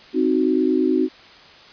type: chord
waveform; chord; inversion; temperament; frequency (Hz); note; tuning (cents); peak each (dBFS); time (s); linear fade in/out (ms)
sine; C diminished; none; equal; 261.6 / 311.1 / 370; C4 / Eb4 / Gb4; 0 / 0 / 0; -20; 0.13-1.09; 50
effects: white hiss -45 dBFS RMS until 1.72 s + resampled to 11025 Hz